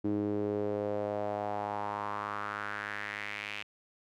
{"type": "tone with band-pass filter sweep", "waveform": "sawtooth", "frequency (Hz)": 103.4, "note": "G#2", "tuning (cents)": -7, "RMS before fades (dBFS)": -35, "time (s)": [0.04, 3.63], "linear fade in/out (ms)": 10, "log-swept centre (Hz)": [310, 2600], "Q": 3.4, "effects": []}